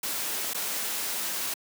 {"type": "noise with dropouts", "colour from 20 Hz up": "white", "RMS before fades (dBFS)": -31, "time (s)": [0.03, 1.54], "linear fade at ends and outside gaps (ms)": 5, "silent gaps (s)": [0.535, 0.545], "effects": ["high-pass 200 Hz 12 dB/octave"]}